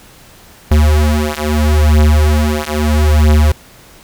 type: beating tone pair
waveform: square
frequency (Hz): 75.2 / 75.97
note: D2 / D#2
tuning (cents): +42 / -41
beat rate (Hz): 0.77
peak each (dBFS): -12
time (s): 0.71-3.52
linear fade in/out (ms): 5
effects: pink hiss -41 dBFS RMS until 4.03 s